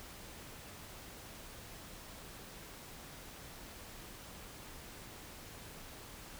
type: silence
effects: pink hiss -51 dBFS RMS until 6.39 s